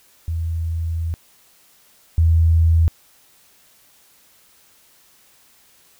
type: tone pair in turn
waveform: sine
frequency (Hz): 82.41 / 82.05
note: E2 / E2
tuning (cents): 0 / -8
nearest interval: unison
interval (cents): 8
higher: first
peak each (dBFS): -20 / -11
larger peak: second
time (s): 0.28-1.14 / 2.18-2.88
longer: first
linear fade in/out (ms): 0
effects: white hiss -54 dBFS RMS until 5.99 s